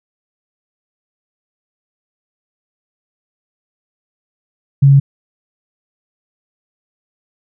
sine tone, 138.59 Hz, C#3, in tune, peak -4 dBFS, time 4.82-5 s, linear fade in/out 10 ms, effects none

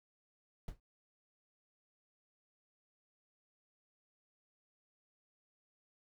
brown noise with exponential decay, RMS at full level -37 dBFS, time 0.68-0.8 s, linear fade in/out 2 ms, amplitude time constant 24 ms, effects none

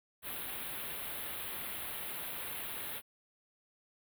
white band-stop noise, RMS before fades -41 dBFS, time 0.22-3.02 s, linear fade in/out 50 ms, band 3800 to 10000 Hz, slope 48 dB/octave, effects none

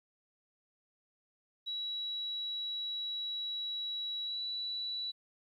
sine tone with pitch glide, 3900 to 3941 Hz, B7 to B7, -23 to -4 cents, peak -35 dBFS, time 1.66-5.12 s, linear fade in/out 20 ms, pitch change +19 cents, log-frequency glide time 4.25-4.41 s, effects 12-bit

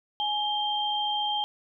sine tone pair together, 838 / 3167 Hz, G#5 / G7, +15 / +17 cents, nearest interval octave + major seventh, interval 2302 cents, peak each -28 dBFS, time 0.2-1.44 s, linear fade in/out 0 ms, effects none

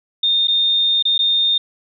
sine tone with dropouts, 3648 Hz, A#7, 38 cents flat, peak -13 dBFS, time 0.23-1.58 s, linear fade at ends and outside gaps 5 ms, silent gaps 0.473-0.481 / 1.026-1.052 / 1.18-1.19 s, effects none

